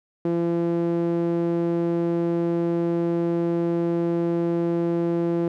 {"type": "tone with band-pass filter", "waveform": "sawtooth", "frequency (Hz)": 170, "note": "F3", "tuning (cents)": -46, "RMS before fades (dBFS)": -23, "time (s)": [0.25, 5.48], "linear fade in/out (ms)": 2, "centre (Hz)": 350, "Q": 2, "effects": []}